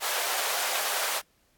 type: high-pass noise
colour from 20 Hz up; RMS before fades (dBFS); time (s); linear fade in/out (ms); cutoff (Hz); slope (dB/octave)
pink; -29; 0-1.22; 50; 570; 24
effects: pink hiss -67 dBFS RMS until 1.57 s + AAC 64 kbps